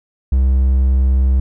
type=tone; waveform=triangle; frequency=65.41 Hz; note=C2; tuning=in tune; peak=-8 dBFS; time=0.32-1.4 s; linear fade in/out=5 ms; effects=none